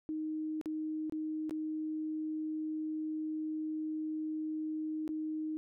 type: tone with dropouts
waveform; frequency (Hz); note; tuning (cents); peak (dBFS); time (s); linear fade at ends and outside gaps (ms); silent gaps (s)
sine; 311.3; D#4; +1; -34; 0.09-5.57; 0; 0.613-0.658 / 1.097-1.123 / 1.495-1.509 / 5.078-5.09
effects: none